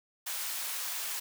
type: high-pass noise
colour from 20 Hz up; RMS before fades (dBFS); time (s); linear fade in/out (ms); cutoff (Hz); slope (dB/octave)
white; -36; 0.26-1.2; 10; 770; 12
effects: none